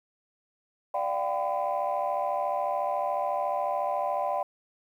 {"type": "tone cluster", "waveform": "sine", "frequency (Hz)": [588, 705, 779, 1009], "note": ["D5", "F5", "G5", "B5"], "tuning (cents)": [2, 16, -11, 37], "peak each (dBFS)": [-30, -31, -30, -32], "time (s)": [0.94, 4.43], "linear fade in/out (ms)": 5, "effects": ["tanh soft clip ceiling -19 dBFS", "10-bit"]}